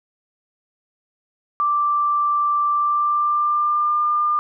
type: tone with pitch glide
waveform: sine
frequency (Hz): 1174.7 to 1201.5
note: D6 to D6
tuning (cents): 0 to +39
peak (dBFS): -16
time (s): 1.6-4.39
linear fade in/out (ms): 0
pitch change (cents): +39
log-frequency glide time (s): 2.71-4.04
effects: none